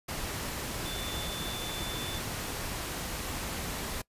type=tone in noise; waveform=sine; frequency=3518 Hz; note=A7; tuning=1 cent flat; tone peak=-39 dBFS; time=0.85-2.19 s; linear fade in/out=10 ms; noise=pink; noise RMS=-36 dBFS; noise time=0.08-4.02 s; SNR=-6 dB; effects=noise-tail reverb RT60 0.1 s tail -22 dB re dry + resampled to 32000 Hz

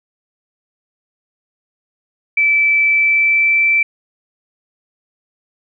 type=tone with pitch glide; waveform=sine; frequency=2317 to 2332 Hz; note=D7 to D7; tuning=-24 to -13 cents; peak=-10 dBFS; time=2.37-3.83 s; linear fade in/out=5 ms; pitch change=+11 cents; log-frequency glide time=2.86-3.66 s; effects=none

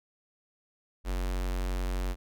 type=tone with notch filter; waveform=square; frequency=45.78 Hz; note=F#1; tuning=18 cents flat; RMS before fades=-31 dBFS; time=1.04-2.16 s; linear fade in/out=50 ms; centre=110 Hz; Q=0.93; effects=none

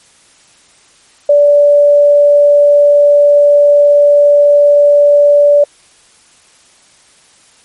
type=tone; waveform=sine; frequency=580 Hz; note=D5; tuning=22 cents flat; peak=-3 dBFS; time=1.29-5.64 s; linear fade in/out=5 ms; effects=white hiss -46 dBFS RMS until 7.64 s + MP3 48 kbps

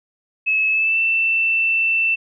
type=tone with pitch glide; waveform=sine; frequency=2589 to 2671 Hz; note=E7 to E7; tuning=-32 to +22 cents; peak=-15 dBFS; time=0.46-2.16 s; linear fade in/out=20 ms; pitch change=+54 cents; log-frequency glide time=0.7-0.99 s; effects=none

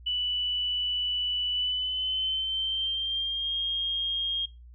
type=tone with pitch glide; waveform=sine; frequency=2968 to 3237 Hz; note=F#7 to G#7; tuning=+5 to -45 cents; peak=-26 dBFS; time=0.06-4.46 s; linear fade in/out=10 ms; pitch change=+150 cents; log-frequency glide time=1.52-3.54 s; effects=noise-tail reverb RT60 0.2 s tail -17 dB re dry + added 60 Hz sine -46 dBFS peak until 4.74 s

